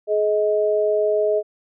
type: tone pair together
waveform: sine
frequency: 422.9 / 630 Hz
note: G#4 / D#5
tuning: +31 / +21 cents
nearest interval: perfect fifth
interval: 690 cents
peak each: -19 dBFS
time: 0.07-1.43 s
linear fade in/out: 50 ms
effects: none